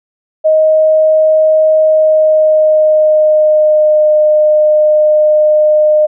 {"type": "tone with pitch glide", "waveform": "sine", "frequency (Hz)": [626, 609.6], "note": ["D#5", "D#5"], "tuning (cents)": [10, -36], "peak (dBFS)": -5, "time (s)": [0.44, 6.07], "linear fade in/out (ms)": 20, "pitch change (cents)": -46, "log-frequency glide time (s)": [1.76, 4.14], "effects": []}